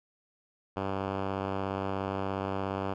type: tone with low-pass filter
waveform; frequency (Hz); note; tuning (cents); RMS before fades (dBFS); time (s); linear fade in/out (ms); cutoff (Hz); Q
5% pulse; 97; G2; -18; -33; 0.76-2.94; 10; 2000; 0.55
effects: none